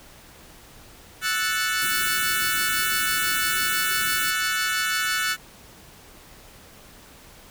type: chord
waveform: sawtooth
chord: F# minor seventh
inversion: third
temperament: equal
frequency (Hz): 1318.5 / 1480 / 1760 / 2217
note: E6 / F#6 / A6 / C#7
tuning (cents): 0 / 0 / 0 / 0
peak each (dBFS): -26 / -22 / -25 / -27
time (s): 1.21-5.37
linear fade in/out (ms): 50
type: band-stop noise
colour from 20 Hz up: white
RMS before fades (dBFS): -30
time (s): 1.81-4.31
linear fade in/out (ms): 10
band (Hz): 430 to 7400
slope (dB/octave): 96
effects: pink hiss -48 dBFS RMS until 7.5 s